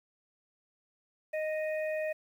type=harmonic tone; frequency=621 Hz; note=D#5; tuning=3 cents flat; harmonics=1 / 3 / 4; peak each=-31 / -41 / -43 dBFS; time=1.33-2.13 s; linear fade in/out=10 ms; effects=10-bit